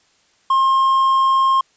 sine tone with hard clipping, 1067 Hz, C6, 34 cents sharp, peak -13 dBFS, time 0.5-1.61 s, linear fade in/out 5 ms, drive 3 dB, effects white hiss -58 dBFS RMS until 1.76 s + resampled to 16000 Hz

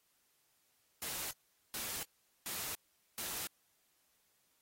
white noise bursts, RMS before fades -41 dBFS, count 4, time 1.02-3.47 s, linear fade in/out 0 ms, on 290 ms, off 430 ms, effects white hiss -75 dBFS RMS until 4.61 s + AAC 48 kbps

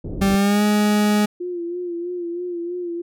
pink low-pass noise, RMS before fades -28 dBFS, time 0.04-0.36 s, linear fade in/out 5 ms, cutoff 450 Hz, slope 24 dB/octave
40% pulse tone with pitch glide, 196 to 208.9 Hz, G3 to G#3, 0 to +10 cents, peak -14 dBFS, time 0.21-1.26 s, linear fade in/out 10 ms, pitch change +110 cents, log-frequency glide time 0.34-0.63 s
sine tone with vibrato, 349.2 Hz, F4, in tune, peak -24 dBFS, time 1.4-3.02 s, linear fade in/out 10 ms, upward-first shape sine, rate 3.1 Hz, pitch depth 48 cents each way
effects none

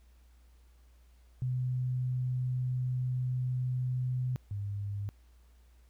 sine tone pair in turn, 126.6 / 101.21 Hz, B2 / G#2, +43 / -44 cents, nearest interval major third, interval 387 cents, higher first, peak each -29 / -33 dBFS, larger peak first, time 1.42-4.36 / 4.51-5.09 s, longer first, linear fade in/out 0 ms, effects added 60 Hz sine -57 dBFS peak until 5.89 s + pink hiss -71 dBFS RMS until 5.89 s

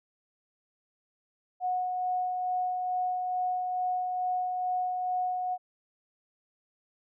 sine tone with tremolo, 731 Hz, F#5, 21 cents flat, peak -26 dBFS, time 1.6-5.58 s, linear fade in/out 50 ms, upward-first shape sine, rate 2.3 Hz, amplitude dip 30%, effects none

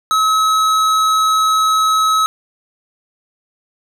triangle tone with hard clipping, 1285 Hz, E6, 45 cents flat, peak -13 dBFS, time 0.11-2.26 s, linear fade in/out 0 ms, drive 18 dB, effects none

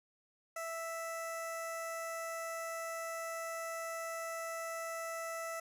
15% pulse tone with notch filter, 659.3 Hz, E5, in tune, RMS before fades -41 dBFS, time 0.56-5.6 s, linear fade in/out 5 ms, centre 3200 Hz, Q 1.2, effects resampled to 32000 Hz + 11-bit

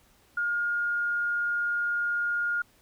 sine tone, 1421 Hz, F6, 30 cents sharp, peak -25 dBFS, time 0.37-2.62 s, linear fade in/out 5 ms, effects pink hiss -62 dBFS RMS until 2.81 s

